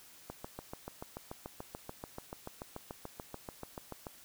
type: click train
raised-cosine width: 1 ms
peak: -27 dBFS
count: 27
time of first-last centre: 0.3-4.068 s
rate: 6.9 Hz
effects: white hiss -57 dBFS RMS until 4.24 s